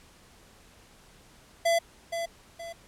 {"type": "tone with echo", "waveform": "square", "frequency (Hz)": 673, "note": "E5", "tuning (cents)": 36, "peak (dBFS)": -22, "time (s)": [1.65, 1.79], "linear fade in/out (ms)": 10, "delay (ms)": 470, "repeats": 2, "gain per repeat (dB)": -8, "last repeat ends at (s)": 2.73, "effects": ["pink hiss -56 dBFS RMS until 2.87 s", "low-pass 11000 Hz 12 dB/octave"]}